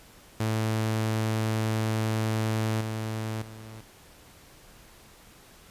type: tone with level steps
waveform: sawtooth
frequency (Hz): 110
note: A2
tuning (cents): 0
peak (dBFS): -21 / -26 / -38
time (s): 0.4-3.81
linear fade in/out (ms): 5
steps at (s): 2.81 / 3.42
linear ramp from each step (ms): 2
effects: pink hiss -53 dBFS RMS until 5.7 s + resampled to 32000 Hz